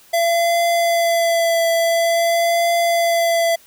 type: tone with vibrato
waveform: square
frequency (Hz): 675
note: E5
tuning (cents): +41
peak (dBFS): -15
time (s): 0.13-3.56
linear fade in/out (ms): 10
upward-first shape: triangle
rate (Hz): 0.48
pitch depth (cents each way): 23
effects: white hiss -49 dBFS RMS until 3.66 s